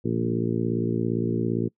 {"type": "harmonic tone with a mistuned harmonic", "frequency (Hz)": 57.5, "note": "A#1", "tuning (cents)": -23, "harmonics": [2, 3, 4, 5, 6, 7, 8], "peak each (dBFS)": [-29, -30, -28, -33, -29, -32, -36], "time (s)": [0.04, 1.69], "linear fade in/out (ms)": 20, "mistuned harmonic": 2, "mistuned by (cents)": 29, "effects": ["noise-tail reverb RT60 0.1 s tail -25 dB re dry"]}